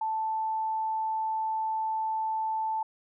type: tone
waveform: sine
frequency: 880 Hz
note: A5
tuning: in tune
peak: -27 dBFS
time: 0.01-2.83 s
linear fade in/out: 5 ms
effects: none